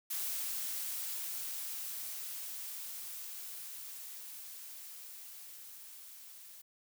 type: noise with level ramp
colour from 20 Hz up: blue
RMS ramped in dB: -37 to -53 dBFS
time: 0.1-6.62 s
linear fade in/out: 10 ms
effects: none